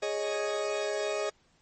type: chord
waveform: 40% pulse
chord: Ab suspended fourth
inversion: none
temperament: equal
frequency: 415.3 / 554.4 / 622.3 Hz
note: Ab4 / Db5 / Eb5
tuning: 0 / 0 / 0 cents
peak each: -32 / -35 / -32 dBFS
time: 0.02-1.3 s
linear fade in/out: 10 ms
effects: pink hiss -67 dBFS RMS until 1.61 s + MP3 32 kbps